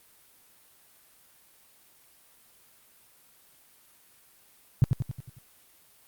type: tone with echo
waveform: sine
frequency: 128.6 Hz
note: C3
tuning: 30 cents flat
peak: -14 dBFS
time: 4.82-4.84 s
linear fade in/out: 0 ms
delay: 91 ms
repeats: 6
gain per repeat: -5 dB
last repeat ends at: 5.386 s
effects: white hiss -59 dBFS RMS until 6.07 s + Opus 32 kbps